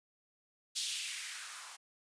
violet noise with band-pass filter sweep, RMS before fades -41 dBFS, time 0.75-1.77 s, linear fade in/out 20 ms, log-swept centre 4000 to 900 Hz, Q 2.3, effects resampled to 22050 Hz

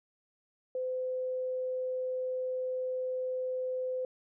sine tone, 511 Hz, C5, 41 cents flat, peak -31 dBFS, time 0.75-4.05 s, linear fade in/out 2 ms, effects none

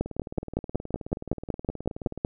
two click trains, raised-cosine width 2 ms, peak -11 / -22 dBFS, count 13 / 41, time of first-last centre 0.01-2.249 / 0.06-2.176 s, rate 5.36 / 18.9 Hz, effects none

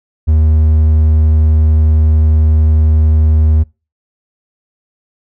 triangle tone, 77.78 Hz, D#2, in tune, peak -4 dBFS, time 0.27-3.64 s, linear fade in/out 20 ms, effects noise-tail reverb RT60 0.3 s tail -25 dB re dry

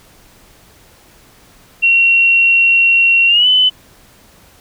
sine tone with pitch glide, 2736 to 3018 Hz, F7 to F#7, -36 to +34 cents, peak -7 dBFS, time 1.82-3.7 s, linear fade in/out 20 ms, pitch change +170 cents, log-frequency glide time 3.27-3.48 s, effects pink hiss -46 dBFS RMS until 4.6 s

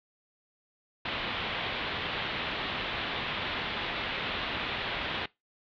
white low-pass noise, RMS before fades -34 dBFS, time 1.05-5.26 s, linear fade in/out 5 ms, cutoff 3700 Hz, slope 48 dB/octave, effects noise-tail reverb RT60 0.2 s tail -22 dB re dry

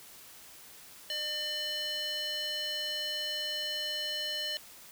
square tone with band-pass filter, 600 Hz, D5, 37 cents sharp, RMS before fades -35 dBFS, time 1.1-4.57 s, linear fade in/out 0 ms, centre 3600 Hz, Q 4.5, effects white hiss -52 dBFS RMS until 4.91 s

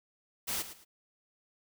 white noise with echo, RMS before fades -34 dBFS, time 0.47-0.63 s, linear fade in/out 20 ms, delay 110 ms, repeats 2, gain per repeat -12 dB, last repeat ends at 0.85 s, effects none

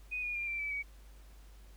sine tone with pitch steps, 2489 / 2442 / 2396 / 2351 / 2306 / 2263 Hz, D#7 / D#7 / D7 / D7 / D7 / C#7, 0 / -33 / +34 / +1 / -32 / +35 cents, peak -34 dBFS, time 0.11-0.83 s, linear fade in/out 20 ms, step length 120 ms, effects added 50 Hz sine -52 dBFS peak until 1.76 s + pink hiss -64 dBFS RMS until 1.76 s

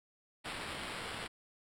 white noise with sample-and-hold, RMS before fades -42 dBFS, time 0.44-1.28 s, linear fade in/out 20 ms, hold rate 6300 Hz, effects low-pass 10000 Hz 12 dB/octave

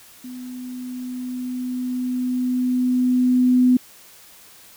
sine tone with level ramp, 251.2 Hz, B3, 30 cents sharp, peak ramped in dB -32 to -11 dBFS, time 0.24-3.77 s, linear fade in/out 5 ms, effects white hiss -47 dBFS RMS until 4.76 s

